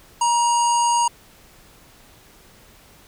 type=harmonic tone with a mistuned harmonic; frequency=948 Hz; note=A#5; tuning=29 cents sharp; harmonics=1 / 3 / 5 / 7 / 9 / 10; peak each=-16 / -30 / -34 / -26 / -32 / -35 dBFS; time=0.21-1.08 s; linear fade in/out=5 ms; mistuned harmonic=9; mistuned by=-44 cents; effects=pink hiss -50 dBFS RMS until 3.07 s